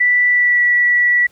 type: tone with pitch glide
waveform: sine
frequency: 1970 to 1948.5 Hz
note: B6 to B6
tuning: -5 to -24 cents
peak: -10 dBFS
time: 0-1.27 s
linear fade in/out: 10 ms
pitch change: -19 cents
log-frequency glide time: 0.29-0.63 s
effects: pink hiss -54 dBFS RMS until 1.31 s